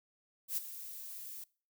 violet noise with ADSR envelope, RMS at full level -33 dBFS, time 0.48-1.44 s, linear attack 91 ms, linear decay 19 ms, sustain -13 dB, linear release 4 ms, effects noise-tail reverb RT60 0.4 s tail -23 dB re dry

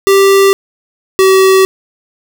square tone pair in turn, 392 / 381.5 Hz, G4 / G4, 0 / -47 cents, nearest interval unison, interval 47 cents, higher first, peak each -5 dBFS, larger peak neither, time 0.07-0.53 / 1.19-1.65 s, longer neither, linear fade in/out 0 ms, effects none

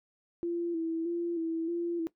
sine tone with vibrato, 335 Hz, E4, 28 cents sharp, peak -29 dBFS, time 0.43-2.07 s, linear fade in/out 0 ms, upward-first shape square, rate 1.6 Hz, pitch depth 39 cents each way, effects noise-tail reverb RT60 0.1 s tail -17 dB re dry

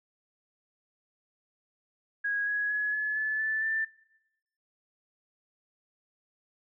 sine tone with pitch steps, 1650 / 1670.1 / 1690.5 / 1711.1 / 1732 / 1753.2 / 1774.6 Hz, G#6 / G#6 / G#6 / A6 / A6 / A6 / A6, -12 / +9 / +30 / -49 / -28 / -7 / +14 cents, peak -27 dBFS, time 2.24-3.85 s, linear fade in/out 10 ms, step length 230 ms, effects noise-tail reverb RT60 0.9 s tail -21 dB re dry

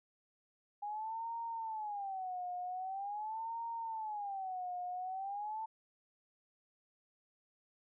sine tone with vibrato, 815 Hz, G#5, 33 cents flat, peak -38 dBFS, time 0.82-5.66 s, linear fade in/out 10 ms, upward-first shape sine, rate 0.44 Hz, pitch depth 220 cents each way, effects none

